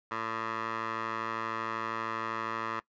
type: tone with band-pass filter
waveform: 15% pulse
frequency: 112.7 Hz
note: A2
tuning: 42 cents sharp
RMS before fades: -35 dBFS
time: 0.11-2.8 s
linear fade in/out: 5 ms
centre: 1300 Hz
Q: 2.1
effects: noise-tail reverb RT60 0.1 s tail -19 dB re dry + resampled to 16000 Hz